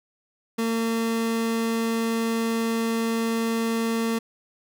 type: tone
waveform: 30% pulse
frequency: 227.6 Hz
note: A#3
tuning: 41 cents flat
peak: -20 dBFS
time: 0.58-4.19 s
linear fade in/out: 10 ms
effects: none